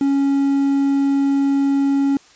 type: tone with quantisation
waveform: triangle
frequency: 277.3 Hz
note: C#4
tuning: 1 cent sharp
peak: -12 dBFS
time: 0.01-2.17 s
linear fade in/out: 2 ms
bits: 6
effects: white hiss -49 dBFS RMS until 2.35 s + resampled to 16000 Hz